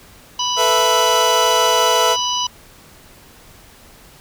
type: harmonic tone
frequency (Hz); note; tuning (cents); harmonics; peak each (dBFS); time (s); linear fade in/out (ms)
987.8; B5; 0; 1 / 3 / 4 / 5 / 6; -22 / -21 / -30 / -28 / -25; 0.39-2.47; 5
type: chord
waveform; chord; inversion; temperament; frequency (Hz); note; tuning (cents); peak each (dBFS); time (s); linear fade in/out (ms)
25% pulse; A suspended second; none; equal with one note detuned; 440 / 493.9 / 662.3; A4 / B4 / E5; 0 / 0 / +8; -18 / -15 / -15; 0.56-2.17; 50
effects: pink hiss -45 dBFS RMS until 4.2 s